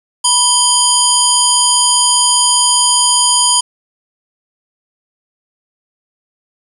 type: harmonic tone with a mistuned harmonic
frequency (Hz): 975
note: B5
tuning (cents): -23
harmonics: 1 / 3 / 5 / 7 / 9 / 10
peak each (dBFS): -16 / -16 / -16 / -16 / -16 / -16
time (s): 0.24-3.61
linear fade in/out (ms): 10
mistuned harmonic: 3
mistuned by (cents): +120
effects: 7-bit